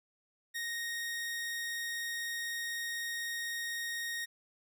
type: tone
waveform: sawtooth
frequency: 1864 Hz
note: A#6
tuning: 1 cent flat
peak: -32 dBFS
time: 0.54-4.26 s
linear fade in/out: 20 ms
effects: none